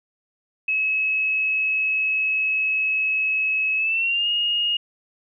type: tone with pitch glide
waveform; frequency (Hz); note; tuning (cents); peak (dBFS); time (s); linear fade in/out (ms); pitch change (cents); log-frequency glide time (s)
sine; 2575 to 2857; E7 to F7; -41 to +39; -19; 0.68-4.77; 5; +180; 3.77-4.28
effects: none